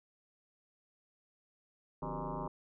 sine tone with frequency modulation, 391.3 Hz, G4, 3 cents flat, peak -36 dBFS, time 2.02-2.48 s, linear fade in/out 5 ms, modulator 108 Hz, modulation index 6.5, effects none

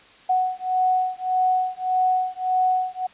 sine beating tone pair, 740 / 741.7 Hz, F#5 / F#5, 0 / +4 cents, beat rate 1.7 Hz, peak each -22 dBFS, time 0.29-3.07 s, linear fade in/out 10 ms, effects white hiss -50 dBFS RMS until 3.13 s + resampled to 8000 Hz

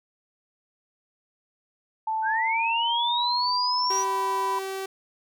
sine tone with pitch glide, 880 to 993.5 Hz, A5 to B5, 0 to +10 cents, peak -24 dBFS, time 2.07-4.59 s, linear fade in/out 5 ms, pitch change +210 cents, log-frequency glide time 2.26-3.52 s
sine linear sweep, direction up, 1480 to 5900 Hz, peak -25 dBFS, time 2.22-4.05 s, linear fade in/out 50 ms
sawtooth tone, 385 Hz, G4, 31 cents flat, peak -26 dBFS, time 3.9-4.86 s, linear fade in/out 5 ms
effects none

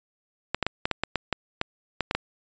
clicks, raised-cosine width 0.3 ms, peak -8 dBFS, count 12, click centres 0.546 / 0.627 / 0.666 / 0.855 / 0.913 / 1.036 / 1.157 / 1.327 / 1.614 / 2.007 / 2.111 / 2.15 s, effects resampled to 16000 Hz

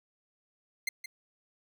sawtooth tone with echo, 2093 Hz, C7, in tune, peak -25 dBFS, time 0.87-0.89 s, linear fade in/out 5 ms, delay 170 ms, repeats 1, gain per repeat -10 dB, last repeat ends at 1.06 s, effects none

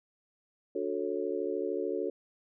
sine chord, D major seventh, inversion none, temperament just, 293.7 / 367.1 / 440.5 / 550.6 Hz, D4 / F#4 / A4 / C#5, 0 / -14 / +2 / -12 cents, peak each -38 / -34 / -34 / -38 dBFS, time 0.75-2.1 s, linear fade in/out 5 ms, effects none

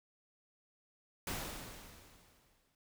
pink noise with exponential decay, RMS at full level -38 dBFS, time 1.27-2.75 s, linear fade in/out 2 ms, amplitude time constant 320 ms, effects none

